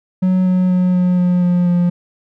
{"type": "tone with pitch steps", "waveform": "triangle", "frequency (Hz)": [185, 183.4, 181.82, 180.25, 178.7, 177.16, 175.63], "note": ["F#3", "F#3", "F#3", "F#3", "F3", "F3", "F3"], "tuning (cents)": [0, -15, -30, -45, 40, 25, 10], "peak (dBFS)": -9, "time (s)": [0.22, 1.9], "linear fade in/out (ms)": 10, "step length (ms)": 240, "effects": []}